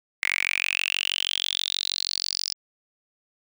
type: tone with high-pass filter sweep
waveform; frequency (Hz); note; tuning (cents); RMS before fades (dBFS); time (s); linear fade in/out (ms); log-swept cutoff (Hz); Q
sawtooth; 46.25; F#1; 0; -27; 0.22-2.54; 10; 2100 to 5100; 9.7
effects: none